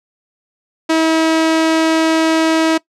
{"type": "tone", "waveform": "sawtooth", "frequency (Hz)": 321.8, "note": "E4", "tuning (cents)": -42, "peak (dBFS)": -7, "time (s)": [0.89, 2.78], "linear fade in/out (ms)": 10, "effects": ["noise-tail reverb RT60 0.1 s tail -21 dB re dry", "low-pass 7000 Hz 12 dB/octave"]}